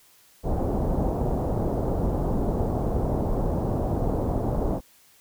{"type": "low-pass noise", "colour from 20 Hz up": "pink", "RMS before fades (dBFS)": -25, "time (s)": [0.43, 4.81], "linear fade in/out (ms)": 50, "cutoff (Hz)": 770, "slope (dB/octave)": 24, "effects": ["white hiss -57 dBFS RMS until 5.2 s"]}